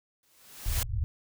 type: noise with exponential growth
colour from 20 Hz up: white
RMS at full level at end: -30 dBFS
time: 0.23-0.83 s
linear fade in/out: 2 ms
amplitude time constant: 130 ms
type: low-pass noise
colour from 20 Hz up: white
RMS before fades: -30 dBFS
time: 0.66-1.04 s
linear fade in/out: 0 ms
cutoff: 110 Hz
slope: 96 dB/octave
effects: none